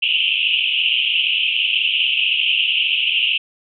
pink band-pass noise, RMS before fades -18 dBFS, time 0.02-3.38 s, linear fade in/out 10 ms, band 2600 to 3100 Hz, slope 96 dB/octave, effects none

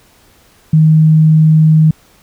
sine tone, 156.9 Hz, D#3, 15 cents sharp, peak -4 dBFS, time 0.73-1.91 s, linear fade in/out 5 ms, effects pink hiss -48 dBFS RMS until 2.22 s

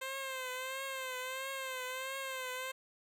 10% pulse tone with vibrato, 523.3 Hz, C5, in tune, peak -30 dBFS, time 0.01-2.72 s, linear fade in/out 10 ms, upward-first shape triangle, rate 1.5 Hz, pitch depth 65 cents each way, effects none

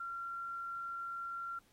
sine tone, 1373 Hz, F6, 30 cents flat, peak -39 dBFS, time 0-1.59 s, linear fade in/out 5 ms, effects pink hiss -70 dBFS RMS until 1.72 s + AAC 48 kbps

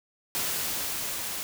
white noise with level ramp, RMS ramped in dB -29 to -34 dBFS, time 0.35-1.43 s, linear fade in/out 0 ms, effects none

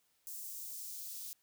blue noise with high-pass filter sweep, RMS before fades -45 dBFS, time 0.27-1.33 s, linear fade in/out 0 ms, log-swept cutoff 7100 to 4200 Hz, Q 1.1, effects white hiss -75 dBFS RMS until 1.42 s

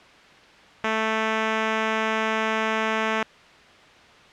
5% pulse tone, 220 Hz, A3, in tune, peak -10 dBFS, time 0.84-3.23 s, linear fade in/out 2 ms, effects white hiss -49 dBFS RMS until 4.32 s + low-pass 3000 Hz 12 dB/octave

